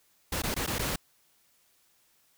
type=noise with dropouts; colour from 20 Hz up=pink; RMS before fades=-31 dBFS; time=0.32-0.96 s; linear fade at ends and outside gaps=5 ms; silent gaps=0.421-0.435 / 0.543-0.563 / 0.665-0.674 / 0.785-0.792 s; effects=white hiss -67 dBFS RMS until 2.37 s